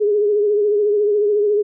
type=tone with vibrato; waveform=sine; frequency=415.3 Hz; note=G#4; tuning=in tune; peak=-13 dBFS; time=0-1.63 s; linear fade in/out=20 ms; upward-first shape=triangle; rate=14 Hz; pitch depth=58 cents each way; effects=none